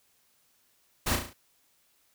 pink noise with echo, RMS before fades -28 dBFS, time 1.06-1.16 s, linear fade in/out 10 ms, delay 35 ms, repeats 5, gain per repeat -5 dB, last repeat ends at 1.335 s, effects white hiss -68 dBFS RMS until 2.14 s

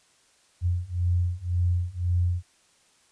sine beating tone pair, 87.31 / 89.21 Hz, F2 / F2, 0 / +37 cents, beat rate 1.9 Hz, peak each -26 / -25 dBFS, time 0.61-2.43 s, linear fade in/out 50 ms, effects white hiss -62 dBFS RMS until 3.11 s + resampled to 22050 Hz

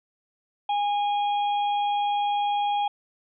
harmonic tone, 820 Hz, G#5, 22 cents flat, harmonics 1 / 3 / 4, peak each -22 / -41 / -36 dBFS, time 0.69-2.88 s, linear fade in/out 5 ms, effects none

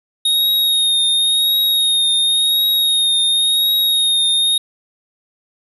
square tone with vibrato, 3729 Hz, A#7, in tune, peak -13 dBFS, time 0.25-4.58 s, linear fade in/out 5 ms, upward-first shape triangle, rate 0.93 Hz, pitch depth 34 cents each way, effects none

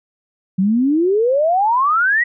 sine exponential sweep, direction up, 181.5 to 1968 Hz, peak -12 dBFS, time 0.58-2.24 s, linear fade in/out 10 ms, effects none

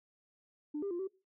sine tone with pitch steps, 297.6 / 399.1 / 348.1 / 382.4 Hz, D4 / G4 / F4 / G4, +23 / +31 / -6 / -43 cents, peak -33 dBFS, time 0.74-1.076 s, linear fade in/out 10 ms, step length 84 ms, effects noise-tail reverb RT60 0.3 s tail -21 dB re dry + tanh soft clip ceiling -31 dBFS

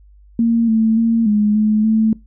sine tone with pitch steps, 230.8 / 222.1 / 228.6 / 209.5 / 214.1 / 220.1 Hz, A#3 / A3 / A#3 / G#3 / A3 / A3, -17 / +16 / -34 / +15 / -47 / +1 cents, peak -11 dBFS, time 0.39-2.13 s, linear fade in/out 2 ms, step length 290 ms, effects noise-tail reverb RT60 0.2 s tail -22 dB re dry + added 50 Hz sine -43 dBFS peak until 2.26 s

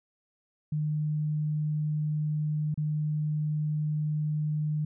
sine tone with dropouts, 151.8 Hz, D#3, 42 cents flat, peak -26 dBFS, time 0.72-4.85 s, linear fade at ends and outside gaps 5 ms, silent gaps 2.743-2.775 s, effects none

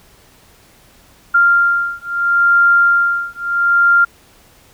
sine beating tone pair, 1393 / 1393.75 Hz, F6 / F6, -5 / -4 cents, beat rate 0.75 Hz, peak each -13 dBFS, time 1.34-4.05 s, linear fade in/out 10 ms, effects pink hiss -48 dBFS RMS until 4.73 s

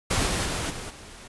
pink noise with level steps, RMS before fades -24 / -26 / -29 / -36 / -44 dBFS, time 0.1-1.28 s, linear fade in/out 10 ms, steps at 0.25 / 0.44 / 0.69 / 0.89 s, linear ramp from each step 20 ms, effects resampled to 24000 Hz

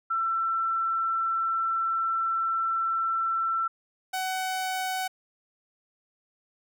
sine / sawtooth tone pair in turn, 1341 / 750.2 Hz, E6 / F#5, +29 / +24 cents, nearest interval minor seventh, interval 1005 cents, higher first, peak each -24 dBFS, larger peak neither, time 0.1-3.68 / 4.13-5.08 s, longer first, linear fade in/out 10 ms, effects none

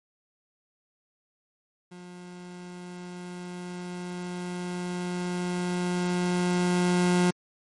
30% pulse tone with level ramp, 178.5 Hz, F3, 38 cents sharp, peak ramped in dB -40 to -17 dBFS, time 1.91-7.31 s, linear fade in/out 10 ms, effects MP3 48 kbps

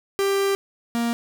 45% pulse tone pair in turn, 394.2 / 234.4 Hz, G4 / A#3, +10 / +10 cents, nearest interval major sixth, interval 900 cents, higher first, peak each -19 / -21 dBFS, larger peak first, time 0.19-0.55 / 0.95-1.13 s, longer first, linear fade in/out 0 ms, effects none

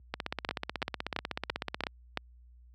two click trains, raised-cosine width 0.3 ms, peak -14 / -16 dBFS, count 6 / 29, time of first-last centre 0.49-2.174 / 0.14-1.868 s, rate 2.97 / 16.2 Hz, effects added 60 Hz sine -44 dBFS peak until 2.74 s + high-pass 100 Hz 12 dB/octave

